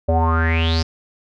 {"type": "tone with low-pass filter sweep", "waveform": "square", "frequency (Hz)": 81.7, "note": "E2", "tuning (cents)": -15, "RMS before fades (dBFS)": -17, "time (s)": [0.08, 0.83], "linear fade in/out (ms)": 10, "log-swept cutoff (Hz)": [580, 5300], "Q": 9.5, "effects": []}